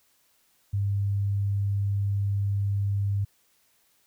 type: tone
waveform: sine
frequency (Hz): 100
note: G2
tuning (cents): +35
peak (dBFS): -23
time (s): 0.73-3.25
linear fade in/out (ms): 10
effects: white hiss -66 dBFS RMS until 4.06 s